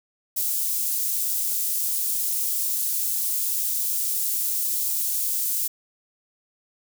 white high-pass noise, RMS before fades -25 dBFS, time 0.36-5.68 s, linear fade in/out 10 ms, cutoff 8100 Hz, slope 12 dB/octave, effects none

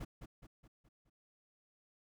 brown noise with echo, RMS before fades -42 dBFS, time 0-0.05 s, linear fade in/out 10 ms, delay 210 ms, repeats 5, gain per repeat -6 dB, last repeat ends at 1.1 s, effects none

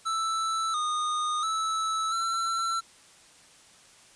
square tone with pitch steps, 1321 / 1230 / 1309 / 1346 Hz, E6 / D#6 / E6 / E6, +3 / -20 / -13 / +36 cents, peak -27 dBFS, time 0.05-2.81 s, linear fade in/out 20 ms, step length 690 ms, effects white hiss -55 dBFS RMS until 4.15 s + resampled to 22050 Hz

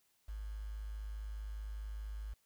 sine tone with quantisation, 52.4 Hz, G#1, 16 cents sharp, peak -40 dBFS, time 0.28-2.34 s, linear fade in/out 10 ms, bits 10, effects white hiss -75 dBFS RMS until 2.45 s

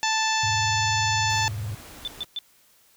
harmonic tone, 880 Hz, A5, in tune, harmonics 1 / 2 / 3 / 4 / 5 / 6 / 7 / 8, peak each -25 / -28 / -30 / -31 / -32 / -33 / -33 / -34 dBFS, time 0.03-1.48 s, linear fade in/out 0 ms
sine tone with vibrato, 105.2 Hz, G#2, 23 cents sharp, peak -28 dBFS, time 0.43-1.75 s, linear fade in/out 5 ms, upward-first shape square, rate 20 Hz, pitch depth 180 cents each way
pink noise, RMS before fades -44 dBFS, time 1.29-2.25 s, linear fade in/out 10 ms
sine tone bursts, 3520 Hz, A7, in tune, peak -27 dBFS, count 3, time 2.05-2.388 s, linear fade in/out 0 ms, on 26 ms, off 130 ms
effects white hiss -59 dBFS RMS until 2.96 s

